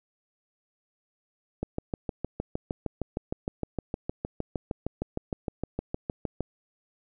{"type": "click train", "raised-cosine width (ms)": 2, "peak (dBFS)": -16, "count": 32, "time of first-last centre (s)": [1.63, 6.407], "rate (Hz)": 6.49, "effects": []}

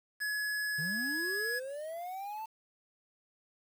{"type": "tone with pitch glide", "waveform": "square", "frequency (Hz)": [1693, 1681.3], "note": ["G#6", "G#6"], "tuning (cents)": [33, 21], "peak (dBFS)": -33, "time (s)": [0.2, 1.6], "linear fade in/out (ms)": 20, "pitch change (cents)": -12, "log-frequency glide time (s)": [0.85, 1.18]}
{"type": "linear sweep", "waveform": "triangle", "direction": "up", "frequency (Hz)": [141.1, 896], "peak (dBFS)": -36, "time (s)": [0.78, 2.46], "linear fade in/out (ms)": 10}
{"effects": ["9-bit"]}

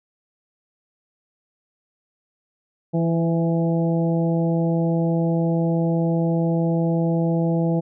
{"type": "harmonic tone with a mistuned harmonic", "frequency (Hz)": 165.9, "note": "E3", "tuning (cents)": 11, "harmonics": [1, 2, 3, 4, 5], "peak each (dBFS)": [-19, -25, -27, -30, -35], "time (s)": [2.93, 7.81], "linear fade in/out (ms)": 20, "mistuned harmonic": 3, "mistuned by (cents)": 17, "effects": []}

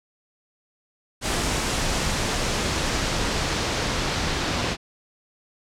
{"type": "noise with low-pass filter sweep", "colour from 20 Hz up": "pink", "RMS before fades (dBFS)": -25, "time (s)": [1.21, 4.77], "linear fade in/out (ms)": 50, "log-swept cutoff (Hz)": [8300, 5000], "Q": 1, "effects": []}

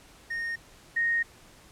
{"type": "tone pair in turn", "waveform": ["triangle", "sine"], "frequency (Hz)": [1849, 1859.7], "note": ["A#6", "A#6"], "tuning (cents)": [-15, -5], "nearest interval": "unison", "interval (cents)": 10, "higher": "second", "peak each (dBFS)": [-28, -23], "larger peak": "second", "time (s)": [[0.3, 0.56], [0.96, 1.23]], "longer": "second", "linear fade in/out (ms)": 10, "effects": ["pink hiss -54 dBFS RMS until 1.71 s", "low-pass 11000 Hz 12 dB/octave"]}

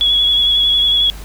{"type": "tone with vibrato", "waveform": "sine", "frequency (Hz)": 3368, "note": "G#7", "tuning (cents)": 24, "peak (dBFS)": -10, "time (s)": [0.01, 1.1], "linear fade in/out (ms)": 0, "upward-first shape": "triangle", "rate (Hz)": 11, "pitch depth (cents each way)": 28, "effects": ["added 50 Hz sine -29 dBFS peak until 1.24 s", "pink hiss -37 dBFS RMS until 1.24 s"]}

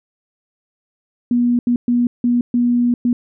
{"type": "tone bursts at uneven times", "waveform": "sine", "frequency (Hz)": 241.7, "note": "B3", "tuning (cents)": -37, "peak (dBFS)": -12, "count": 6, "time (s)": [[1.31, 1.59], [1.67, 1.76], [1.88, 2.07], [2.24, 2.41], [2.54, 2.94], [3.05, 3.13]], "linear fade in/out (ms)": 2, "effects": []}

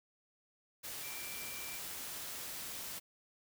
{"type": "tone in noise", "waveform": "sine", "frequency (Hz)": 2349, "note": "D7", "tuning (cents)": 0, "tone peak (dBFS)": -49, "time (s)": [1.02, 1.79], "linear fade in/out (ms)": 20, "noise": "white", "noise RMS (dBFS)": -44, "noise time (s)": [0.83, 3], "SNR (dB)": -8, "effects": []}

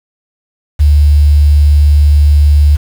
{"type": "tone with quantisation", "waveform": "sine", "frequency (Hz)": 73.42, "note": "D2", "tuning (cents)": 0, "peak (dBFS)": -3, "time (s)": [0.79, 2.77], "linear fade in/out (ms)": 20, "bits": 5, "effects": []}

